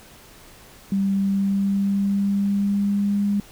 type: tone with pitch glide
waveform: sine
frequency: 196 to 202.8 Hz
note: G3 to G#3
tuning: 0 to -41 cents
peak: -18 dBFS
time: 0.92-3.4 s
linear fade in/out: 2 ms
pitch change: +59 cents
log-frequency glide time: 1.15-3.27 s
effects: pink hiss -47 dBFS RMS until 3.51 s